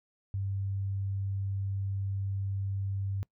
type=tone; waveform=sine; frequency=98 Hz; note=G2; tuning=in tune; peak=-30 dBFS; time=0.34-3.23 s; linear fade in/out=0 ms; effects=noise-tail reverb RT60 0.1 s tail -23 dB re dry